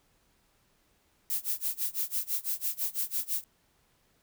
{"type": "noise with tremolo", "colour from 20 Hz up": "violet", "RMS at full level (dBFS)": -29, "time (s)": [1.3, 3.44], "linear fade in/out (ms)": 0, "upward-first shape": "sine", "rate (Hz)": 6, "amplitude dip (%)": 95, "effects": ["pink hiss -69 dBFS RMS until 4.22 s"]}